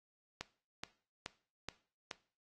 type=click train; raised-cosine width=0.2 ms; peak=-22 dBFS; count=5; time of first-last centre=0.41-2.112 s; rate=2.35 Hz; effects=noise-tail reverb RT60 0.4 s tail -18 dB re dry + AAC 32 kbps